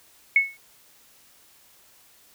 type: tone with exponential decay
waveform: sine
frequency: 2200 Hz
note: C#7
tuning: 14 cents flat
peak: -11 dBFS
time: 0.36-0.57 s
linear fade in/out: 2 ms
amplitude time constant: 44 ms
effects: white hiss -56 dBFS RMS until 2.34 s